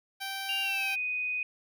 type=tone; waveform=10% pulse; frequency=780 Hz; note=G5; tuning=9 cents flat; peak=-26 dBFS; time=0.2-0.96 s; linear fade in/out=20 ms
type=tone with pitch glide; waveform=sine; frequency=2797 to 2492 Hz; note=F7 to D#7; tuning=+2 to +2 cents; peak=-29 dBFS; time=0.49-1.43 s; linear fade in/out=2 ms; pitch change=-200 cents; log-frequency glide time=0.62-0.91 s
effects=none